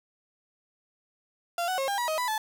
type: tone with pitch steps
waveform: 35% pulse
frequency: 690 / 744 / 540 / 802 / 966 / 629 / 990 / 868 Hz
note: F5 / F#5 / C#5 / G5 / B5 / D#5 / B5 / A5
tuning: -21 / +9 / -45 / +39 / -39 / +19 / +4 / -24 cents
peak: -25 dBFS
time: 1.58-2.38 s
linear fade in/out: 2 ms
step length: 100 ms
effects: none